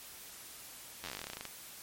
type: slowing click train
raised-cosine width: 0.2 ms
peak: -23 dBFS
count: 19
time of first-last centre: 1.04-1.453 s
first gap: 10 ms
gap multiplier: 1.09
effects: white hiss -50 dBFS RMS until 1.82 s + MP3 64 kbps